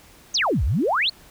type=exponential two-way sweep; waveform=sine; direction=down then up; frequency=6770 to 54.5 to 4659 Hz; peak=-18 dBFS; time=0.34-1.1 s; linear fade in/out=10 ms; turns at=0.64 s; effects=pink hiss -50 dBFS RMS until 1.3 s